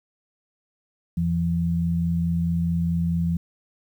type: tone pair together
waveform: sine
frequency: 84.65 / 169.3 Hz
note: E2 / E3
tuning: +46 / +46 cents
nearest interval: octave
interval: 1200 cents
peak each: -27 / -21 dBFS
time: 1.17-3.37 s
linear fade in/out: 5 ms
effects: 9-bit

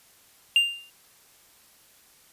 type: tone with exponential decay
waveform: triangle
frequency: 2794 Hz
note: F7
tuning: in tune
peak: -12 dBFS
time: 0.56-0.9 s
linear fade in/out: 1 ms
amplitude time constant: 73 ms
effects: white hiss -57 dBFS RMS until 2.32 s + resampled to 32000 Hz

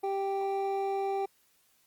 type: tone pair together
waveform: triangle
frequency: 392 / 784 Hz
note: G4 / G5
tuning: 0 / 0 cents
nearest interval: octave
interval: 1200 cents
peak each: -29 / -30 dBFS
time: 0.03-1.26 s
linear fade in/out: 10 ms
effects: white hiss -68 dBFS RMS until 1.86 s + Opus 24 kbps

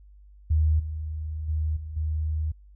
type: tone with level steps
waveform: sine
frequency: 77.78 Hz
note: D#2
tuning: in tune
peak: -18 / -29 / -23 / -33 / -24 dBFS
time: 0.5-2.52 s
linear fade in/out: 10 ms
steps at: 0.79 / 1.48 / 1.76 / 1.96 s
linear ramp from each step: 10 ms
effects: added 50 Hz sine -48 dBFS peak until 2.75 s

